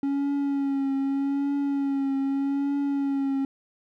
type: tone with vibrato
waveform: triangle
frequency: 277.2 Hz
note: C#4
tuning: in tune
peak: -21 dBFS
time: 0.03-3.45 s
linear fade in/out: 2 ms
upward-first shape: triangle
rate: 0.82 Hz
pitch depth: 37 cents each way
effects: none